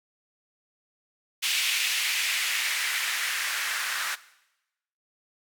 blue noise with band-pass filter sweep, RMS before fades -28 dBFS, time 1.42-4.16 s, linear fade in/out 20 ms, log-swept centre 2700 to 1500 Hz, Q 2.1, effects noise-tail reverb RT60 0.9 s tail -18 dB re dry

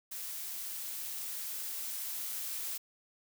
blue noise with level ramp, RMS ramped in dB -41 to -38 dBFS, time 0.11-2.78 s, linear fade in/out 10 ms, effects none

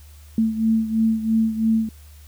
sine beating tone pair, 221.9 / 224.9 Hz, A3 / A3, +15 / +38 cents, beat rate 3 Hz, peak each -18 / -23 dBFS, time 0.38-1.89 s, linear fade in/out 2 ms, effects added 74 Hz sine -42 dBFS peak until 2.27 s + white hiss -53 dBFS RMS until 2.27 s

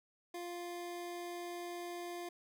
25% pulse tone, 349.2 Hz, F4, in tune, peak -38 dBFS, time 0.34-2.29 s, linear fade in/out 5 ms, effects none

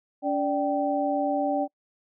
sine tone cluster, 285.7 / 587 / 778 Hz, D4 / D5 / G5, -48 / -1 / -13 cents, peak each -27 dBFS, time 0.22-1.68 s, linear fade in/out 50 ms, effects noise-tail reverb RT60 0.1 s tail -26 dB re dry

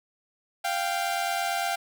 sawtooth tone pair together, 695.2 / 784 Hz, F5 / G5, -8 / 0 cents, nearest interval major second, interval 208 cents, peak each -25 dBFS, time 0.64-1.76 s, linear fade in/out 10 ms, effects none

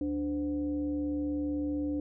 sine tone with frequency modulation, 293.7 Hz, D4, in tune, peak -29 dBFS, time 0.01-2 s, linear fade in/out 2 ms, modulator 221 Hz, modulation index 0.53, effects none

